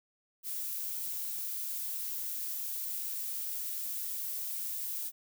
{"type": "noise", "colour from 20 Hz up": "violet", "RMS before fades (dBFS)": -37, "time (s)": [0.43, 5.12], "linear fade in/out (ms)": 50, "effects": []}